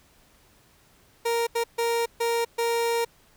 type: tone bursts at uneven times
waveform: 30% pulse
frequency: 466.2 Hz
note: A#4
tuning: in tune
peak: -20 dBFS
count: 5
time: 1.25-1.47 / 1.55-1.64 / 1.78-2.06 / 2.2-2.45 / 2.58-3.05 s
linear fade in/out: 10 ms
effects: pink hiss -59 dBFS RMS until 3.36 s